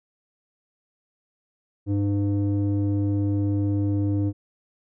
square tone with low-pass filter, 100.9 Hz, G#2, 49 cents flat, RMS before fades -23 dBFS, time 1.86-4.33 s, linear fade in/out 50 ms, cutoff 350 Hz, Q 2.7, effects none

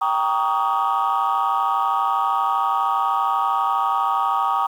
sine chord, Eb dominant seventh, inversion first, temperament equal with one note detuned, 784 / 932.3 / 1132 / 1244.5 Hz, G5 / Bb5 / Db6 / Eb6, 0 / 0 / +36 / 0 cents, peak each -22 dBFS, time 0.01-4.67 s, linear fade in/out 10 ms, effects tanh soft clip ceiling -12 dBFS + 8-bit

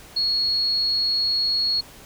sine tone, 4328 Hz, C#8, 42 cents flat, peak -19 dBFS, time 0.16-1.81 s, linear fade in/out 10 ms, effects pink hiss -45 dBFS RMS until 2.05 s

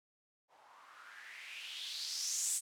violet noise with low-pass filter sweep, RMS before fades -42 dBFS, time 0.48-2.61 s, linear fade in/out 50 ms, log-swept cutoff 740 to 8600 Hz, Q 4.2, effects none

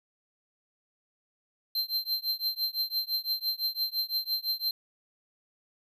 square tone with tremolo, 4131 Hz, C8, 23 cents flat, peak -25 dBFS, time 1.75-4.71 s, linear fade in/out 2 ms, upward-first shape triangle, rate 5.9 Hz, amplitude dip 100%, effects none

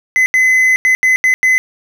triangle tone bursts at uneven times, 2032 Hz, B6, 49 cents sharp, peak -6 dBFS, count 6, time 0.16-0.26 / 0.34-0.76 / 0.85-0.95 / 1.03-1.16 / 1.24-1.34 / 1.43-1.58 s, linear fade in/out 0 ms, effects none

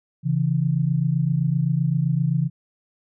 sine tone pair together, 136.4 / 164.14 Hz, C#3 / E3, -28 / -7 cents, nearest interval minor third, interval 321 cents, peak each -21 dBFS, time 0.23-2.5 s, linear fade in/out 50 ms, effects none

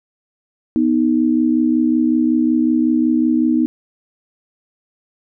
sine tone pair together, 246.9 / 312.3 Hz, B3 / D#4, 0 / +7 cents, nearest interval major third, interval 407 cents, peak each -15 dBFS, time 0.76-3.66 s, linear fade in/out 0 ms, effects none

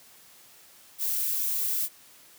violet noise, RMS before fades -28 dBFS, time 0.98-1.89 s, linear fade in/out 50 ms, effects white hiss -54 dBFS RMS until 2.38 s + high-pass 80 Hz 12 dB/octave

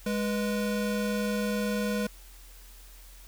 square tone pair together, 207 / 490 Hz, G#3 / B4, -5 / -14 cents, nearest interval octave + minor third, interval 1491 cents, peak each -29 / -33 dBFS, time 0.06-2.07 s, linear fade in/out 5 ms, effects added 43 Hz sine -48 dBFS peak until 3.27 s + white hiss -54 dBFS RMS until 3.27 s

